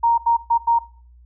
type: tone bursts at uneven times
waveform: sine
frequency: 932.3 Hz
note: A#5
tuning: in tune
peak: -13 dBFS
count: 4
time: 0.03-0.18 / 0.26-0.37 / 0.5-0.58 / 0.67-0.79 s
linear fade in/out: 10 ms
effects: noise-tail reverb RT60 0.5 s tail -20 dB re dry + added 60 Hz sine -45 dBFS peak until 1.25 s